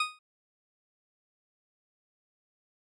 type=tone with exponential decay; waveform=20% pulse; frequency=1243 Hz; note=D#6; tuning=2 cents flat; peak=-18 dBFS; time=0-0.19 s; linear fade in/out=5 ms; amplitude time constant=41 ms; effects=low-pass 7000 Hz 12 dB/octave